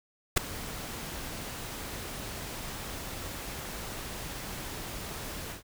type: noise with ADSR envelope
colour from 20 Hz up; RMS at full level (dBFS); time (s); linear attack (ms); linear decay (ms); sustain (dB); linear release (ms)
pink; -20; 0.36-5.63; 15; 5; -19; 120
effects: none